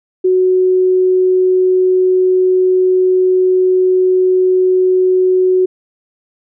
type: tone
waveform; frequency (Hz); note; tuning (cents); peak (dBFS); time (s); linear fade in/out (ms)
sine; 370; F#4; 0; -8; 0.24-5.66; 10
effects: none